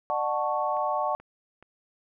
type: chord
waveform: sine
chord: D major seventh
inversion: none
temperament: equal with one note detuned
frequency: 600.7 / 740 / 880 / 1108.7 Hz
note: D5 / F#5 / A5 / C#6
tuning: +39 / 0 / 0 / 0 cents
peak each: -30 dBFS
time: 0.1-1.15 s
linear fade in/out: 0 ms
type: clicks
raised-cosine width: 0.5 ms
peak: -35 dBFS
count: 3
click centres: 0.769 / 1.2 / 1.626 s
effects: none